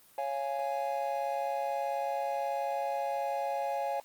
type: chord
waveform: triangle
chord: Db major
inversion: none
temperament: just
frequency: 554.4 / 693 / 831.5 Hz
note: Db5 / F5 / Ab5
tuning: 0 / -14 / +2 cents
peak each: -33 / -34 / -32 dBFS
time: 0.18-4 s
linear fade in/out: 2 ms
effects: white hiss -60 dBFS RMS until 4.04 s + Opus 24 kbps